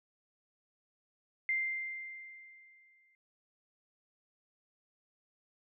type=tone with exponential decay; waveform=sine; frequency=2093 Hz; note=C7; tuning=in tune; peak=-28 dBFS; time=1.49-3.15 s; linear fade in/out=1 ms; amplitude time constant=360 ms; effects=none